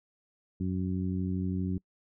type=harmonic tone; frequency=92.5 Hz; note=F#2; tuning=in tune; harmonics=1 / 2 / 3 / 4; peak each=-33 / -31 / -36 / -43 dBFS; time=0.6-1.78 s; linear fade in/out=5 ms; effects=noise-tail reverb RT60 0.1 s tail -26 dB re dry